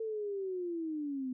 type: linear sweep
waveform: sine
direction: down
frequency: 450 to 250 Hz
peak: -34 dBFS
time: 0-1.33 s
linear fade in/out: 5 ms
effects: none